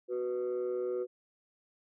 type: tone pair together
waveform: sine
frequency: 370.8 / 493.2 Hz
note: F#4 / B4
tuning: +4 / -2 cents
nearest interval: perfect fourth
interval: 494 cents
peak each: -31 / -33 dBFS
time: 0.08-1.07 s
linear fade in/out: 50 ms
effects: tanh soft clip ceiling -28 dBFS